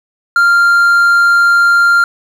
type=tone; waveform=triangle; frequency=1393 Hz; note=F6; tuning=5 cents flat; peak=-4 dBFS; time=0.36-2.04 s; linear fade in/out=2 ms; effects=7-bit